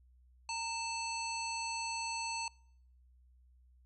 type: harmonic tone with a mistuned harmonic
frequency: 880 Hz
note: A5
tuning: in tune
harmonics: 1 / 3 / 5 / 7 / 9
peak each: -39 / -42 / -43 / -46 / -46 dBFS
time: 0.49-2.48 s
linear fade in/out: 2 ms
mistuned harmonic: 1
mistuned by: +73 cents
effects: noise-tail reverb RT60 0.7 s tail -26 dB re dry + added 62 Hz sine -61 dBFS peak until 3.85 s